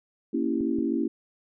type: chord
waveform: sine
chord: A# diminished seventh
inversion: none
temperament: equal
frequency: 233.1 / 277.2 / 329.6 / 392 Hz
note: A#3 / C#4 / E4 / G4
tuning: 0 / 0 / 0 / 0 cents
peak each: -29 / -28 / -28 / -34 dBFS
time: 0.33-1.08 s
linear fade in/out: 10 ms
type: clicks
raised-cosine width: 3 ms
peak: -26 dBFS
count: 2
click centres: 0.608 / 0.787 s
effects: none